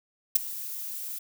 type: noise with ADSR envelope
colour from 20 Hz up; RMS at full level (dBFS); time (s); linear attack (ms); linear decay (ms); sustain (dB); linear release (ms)
violet; -17; 0.35-1.19; 8; 14; -19; 8
effects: none